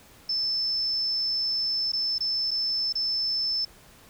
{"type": "tone with dropouts", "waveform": "sine", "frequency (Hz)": 5274, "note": "E8", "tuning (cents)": 0, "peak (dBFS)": -24, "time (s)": [0.29, 3.65], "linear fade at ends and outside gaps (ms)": 5, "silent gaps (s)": [[1.92, 1.932], [2.183, 2.205], [2.509, 2.513], [2.926, 2.953]], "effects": ["pink hiss -53 dBFS RMS until 4.09 s"]}